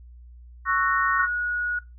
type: chord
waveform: sine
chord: F# dominant seventh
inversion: second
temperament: just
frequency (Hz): 1110 / 1332 / 1480 / 1850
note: C#6 / E6 / F#6 / A#6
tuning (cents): +2 / +18 / 0 / -14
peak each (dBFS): -23 / -28 / -25 / -26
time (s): 0.65-1.28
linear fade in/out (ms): 50
type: tone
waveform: sine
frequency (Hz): 1455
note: F#6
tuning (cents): -29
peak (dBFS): -24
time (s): 1.18-1.79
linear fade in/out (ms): 5
effects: noise-tail reverb RT60 0.2 s tail -19 dB re dry + added 60 Hz sine -43 dBFS peak until 1.98 s